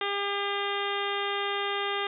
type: harmonic tone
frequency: 402.1 Hz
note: G4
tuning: 44 cents sharp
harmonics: 1 / 2 / 3 / 4 / 5 / 6 / 7 / 8 / 9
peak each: -33 / -35 / -34 / -38 / -36 / -42 / -39 / -38 / -39 dBFS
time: 0.01-2.07 s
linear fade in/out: 2 ms
effects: none